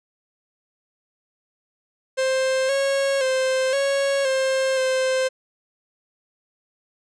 45% pulse tone with pitch steps, 525 / 549 / 522 / 553 / 529 / 521 Hz, C5 / C#5 / C5 / C#5 / C5 / C5, +6 / -17 / -4 / -4 / +19 / -7 cents, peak -19 dBFS, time 2.17-5.29 s, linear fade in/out 20 ms, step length 520 ms, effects resampled to 22050 Hz

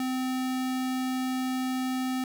square tone, 257.6 Hz, C4, 27 cents flat, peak -28 dBFS, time 0-2.24 s, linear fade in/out 2 ms, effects none

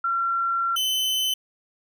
sine / 40% pulse tone pair in turn, 1365 / 3042 Hz, F6 / F#7, -40 / +47 cents, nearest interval octave + major second, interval 1387 cents, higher second, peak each -21 dBFS, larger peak neither, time 0.04-0.76 / 0.76-1.34 s, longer first, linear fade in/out 5 ms, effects none

